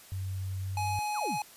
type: tone with pitch glide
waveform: sine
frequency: 94.6 to 97.15 Hz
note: F#2 to G2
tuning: +39 to -15 cents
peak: -32 dBFS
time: 0.12-0.99 s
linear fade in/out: 0 ms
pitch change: +46 cents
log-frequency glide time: 0.63-0.87 s
type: tone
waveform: square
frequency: 840 Hz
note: G#5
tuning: 19 cents sharp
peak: -31 dBFS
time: 0.77-1.42 s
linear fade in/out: 2 ms
type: exponential sweep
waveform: sine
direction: down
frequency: 1760 to 102.5 Hz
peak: -34 dBFS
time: 1.14-1.39 s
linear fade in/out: 50 ms
effects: white hiss -53 dBFS RMS until 1.56 s + resampled to 32000 Hz